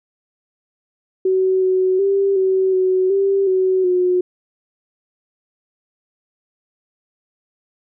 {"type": "tone with pitch steps", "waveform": "sine", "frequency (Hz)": [376.2, 373.2, 394, 378.9, 372.8, 392.5, 374.8, 362.1], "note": ["F#4", "F#4", "G4", "F#4", "F#4", "G4", "F#4", "F#4"], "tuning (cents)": [29, 15, 9, 41, 13, 2, 22, -37], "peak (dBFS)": -13, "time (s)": [1.25, 4.21], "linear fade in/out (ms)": 5, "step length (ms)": 370, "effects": []}